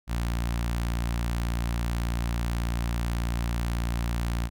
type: tone with notch filter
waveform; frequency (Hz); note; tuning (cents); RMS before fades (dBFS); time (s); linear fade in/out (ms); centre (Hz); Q
sawtooth; 58.27; A#1; 0; -28; 0.07-4.5; 50; 440; 1.1
effects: none